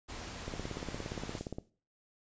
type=noise; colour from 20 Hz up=pink; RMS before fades=-44 dBFS; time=0.08-1.4 s; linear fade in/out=20 ms
type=click train; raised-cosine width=2 ms; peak=-25 dBFS; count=20; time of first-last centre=0.48-1.585 s; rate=17.2 Hz
type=noise with exponential decay; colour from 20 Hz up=blue; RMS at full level=-42 dBFS; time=1.38-1.7 s; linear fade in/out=2 ms; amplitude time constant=69 ms
effects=noise-tail reverb RT60 0.4 s tail -19 dB re dry + resampled to 16000 Hz